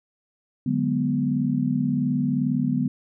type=chord; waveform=sine; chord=G# half-diminished seventh; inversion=second; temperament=equal; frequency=146.83 / 185 / 207.7 / 246.9 Hz; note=D3 / F#3 / G#3 / B3; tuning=0 / 0 / 0 / 0 cents; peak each=-26 / -29 / -28 / -23 dBFS; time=0.66-2.88 s; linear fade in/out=5 ms; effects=none